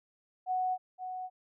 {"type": "tone with echo", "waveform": "sine", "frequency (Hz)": 740, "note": "F#5", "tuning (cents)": 0, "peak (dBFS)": -28, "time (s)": [0.46, 0.78], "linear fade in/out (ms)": 50, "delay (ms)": 520, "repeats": 1, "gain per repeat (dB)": -8, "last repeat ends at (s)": 1.3, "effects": []}